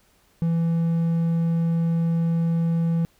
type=tone; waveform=triangle; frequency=166.5 Hz; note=E3; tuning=18 cents sharp; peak=-17 dBFS; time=0.42-3.05 s; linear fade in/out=0 ms; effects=pink hiss -61 dBFS RMS until 3.19 s